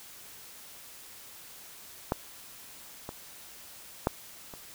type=clicks; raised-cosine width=1 ms; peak=-12 / -23 / -10 / -29 dBFS; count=4; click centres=2.121 / 3.091 / 4.071 / 4.538 s; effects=white hiss -49 dBFS RMS until 4.74 s